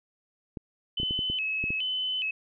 clicks, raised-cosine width 3 ms, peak -22 dBFS, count 8, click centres 0.572 / 1 / 1.032 / 1.109 / 1.191 / 1.3 / 1.64 / 1.705 s
sine tone with vibrato, 2794 Hz, F7, in tune, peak -27 dBFS, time 0.97-2.31 s, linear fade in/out 5 ms, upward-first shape square, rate 1.2 Hz, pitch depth 140 cents each way
effects none

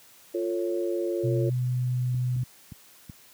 sine chord, F augmented, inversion none, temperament equal with one note detuned, 349.2 / 448.2 / 554.4 Hz, F4 / A4 / C#5, 0 / +32 / 0 cents, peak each -27 / -33 / -32 dBFS, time 0.34-1.5 s, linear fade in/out 10 ms
sine tone, 125.1 Hz, B2, 23 cents sharp, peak -23 dBFS, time 1.23-2.44 s, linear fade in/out 20 ms
clicks, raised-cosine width 5 ms, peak -26 dBFS, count 5, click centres 2.145 / 2.363 / 2.431 / 2.721 / 3.097 s
effects white hiss -54 dBFS RMS until 3.33 s + high-pass 80 Hz 12 dB/octave

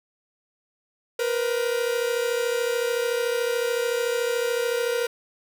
45% pulse tone pair together, 471.2 / 504.9 Hz, A#4 / B4, +19 / +38 cents, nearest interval minor second, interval 119 cents, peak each -24 / -28 dBFS, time 1.19-5.07 s, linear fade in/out 5 ms, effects none

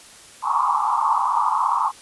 white band-pass noise, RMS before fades -20 dBFS, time 0.42-1.92 s, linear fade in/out 50 ms, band 830 to 1200 Hz, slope 96 dB/octave, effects white hiss -45 dBFS RMS until 2.01 s + resampled to 24000 Hz

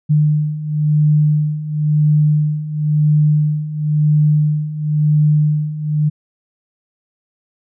sine beating tone pair, 150.2 / 151.17 Hz, D3 / D#3, +39 / -50 cents, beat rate 0.97 Hz, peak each -17 / -13 dBFS, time 0.09-6.1 s, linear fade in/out 20 ms, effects none

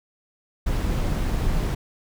brown noise, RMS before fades -23 dBFS, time 0.66-1.75 s, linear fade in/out 10 ms, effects none

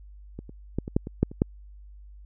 clicks, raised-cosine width 3 ms, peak -23 / -29 / -13 / -21 / -8 / -21 / -7 / -26 / -7 dBFS, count 9, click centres 0.39 / 0.494 / 0.786 / 0.879 / 0.965 / 1.071 / 1.23 / 1.315 / 1.419 s, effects added 50 Hz sine -44 dBFS peak until 2.25 s

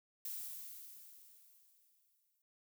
violet noise with exponential decay, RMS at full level -42 dBFS, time 0.25-2.42 s, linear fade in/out 1 ms, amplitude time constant 470 ms, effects none

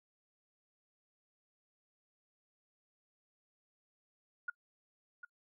sine tone with echo, 1430 Hz, F6, 41 cents sharp, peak -34 dBFS, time 4.48-4.5 s, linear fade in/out 5 ms, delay 750 ms, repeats 1, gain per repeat -11 dB, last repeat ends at 5.25 s, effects noise-tail reverb RT60 0.1 s tail -26 dB re dry

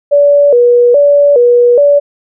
sine tone with vibrato, 527 Hz, C5, 12 cents sharp, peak -3 dBFS, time 0.11-2 s, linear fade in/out 20 ms, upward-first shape square, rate 1.2 Hz, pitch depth 150 cents each way, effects none

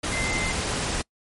sine tone in noise, 2076 Hz, C7, 14 cents flat, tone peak -28 dBFS, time 0.12-0.52 s, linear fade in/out 10 ms, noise pink, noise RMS -27 dBFS, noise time 0.03-1.02 s, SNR -4 dB, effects noise-tail reverb RT60 0.1 s tail -25 dB re dry + MP3 48 kbps

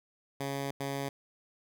10% pulse tone bursts at uneven times, 138.59 Hz, C#3, in tune, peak -25 dBFS, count 2, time 0.4-0.71 / 0.8-1.09 s, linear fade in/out 5 ms, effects none

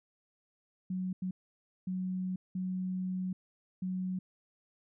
sine tone bursts at uneven times, 185 Hz, F#3, in tune, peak -32 dBFS, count 5, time 0.9-1.13 / 1.22-1.31 / 1.87-2.36 / 2.55-3.33 / 3.82-4.19 s, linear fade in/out 5 ms, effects none

